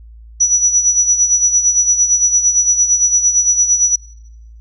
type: tone with tremolo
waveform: sine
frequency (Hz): 5890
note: F#8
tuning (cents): -9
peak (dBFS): -7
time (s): 0.4-3.96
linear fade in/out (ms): 10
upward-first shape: sine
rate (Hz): 8.8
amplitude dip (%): 65
effects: noise-tail reverb RT60 0.9 s tail -22 dB re dry + added 56 Hz sine -35 dBFS peak until 4.6 s